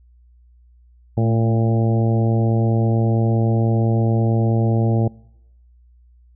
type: harmonic tone with a mistuned harmonic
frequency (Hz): 114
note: A#2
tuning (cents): -38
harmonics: 1 / 2 / 3 / 4 / 5 / 6 / 7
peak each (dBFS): -16 / -22 / -26 / -28 / -30 / -32 / -33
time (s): 1.17-5.08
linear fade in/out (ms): 5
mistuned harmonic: 2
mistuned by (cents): -34
effects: noise-tail reverb RT60 0.9 s tail -25 dB re dry + added 60 Hz sine -48 dBFS peak until 6.35 s